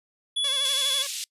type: tone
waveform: square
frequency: 3408 Hz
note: G#7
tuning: 44 cents sharp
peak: -24 dBFS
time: 0.36-1.03 s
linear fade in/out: 10 ms
type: tone with vibrato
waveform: 5% pulse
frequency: 547 Hz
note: C#5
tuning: 23 cents flat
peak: -21 dBFS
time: 0.44-1.07 s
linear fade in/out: 5 ms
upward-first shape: sine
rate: 12 Hz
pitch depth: 79 cents each way
type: band-pass noise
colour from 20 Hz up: pink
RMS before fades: -33 dBFS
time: 0.65-1.24 s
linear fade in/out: 0 ms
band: 3000 to 11000 Hz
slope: 24 dB/octave
effects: noise-tail reverb RT60 0.1 s tail -25 dB re dry + resampled to 32000 Hz